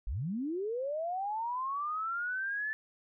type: linear sweep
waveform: sine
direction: up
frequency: 38.89 to 1758 Hz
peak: -32 dBFS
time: 0.07-2.73 s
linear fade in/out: 0 ms
effects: none